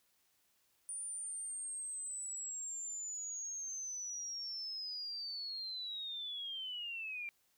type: linear sweep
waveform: sine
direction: down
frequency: 9397 to 2353 Hz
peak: -40 dBFS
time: 0.89-7.29 s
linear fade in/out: 0 ms
effects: white hiss -75 dBFS RMS until 7.57 s